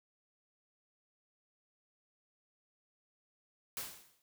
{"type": "noise with exponential decay", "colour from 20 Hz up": "white", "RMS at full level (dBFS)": -38, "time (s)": [3.77, 4.22], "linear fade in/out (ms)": 1, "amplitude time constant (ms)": 97, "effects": []}